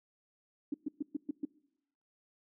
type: tone bursts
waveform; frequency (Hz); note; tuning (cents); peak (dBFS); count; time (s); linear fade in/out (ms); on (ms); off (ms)
sine; 290.6; D4; -18; -31; 6; 0.72-1.452; 5; 22; 120
effects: noise-tail reverb RT60 0.9 s tail -23 dB re dry